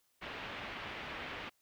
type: low-pass noise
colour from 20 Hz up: white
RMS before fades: -44 dBFS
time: 0.21-1.5 s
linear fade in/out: 20 ms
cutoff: 2900 Hz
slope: 24 dB/octave
effects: white hiss -75 dBFS RMS until 1.61 s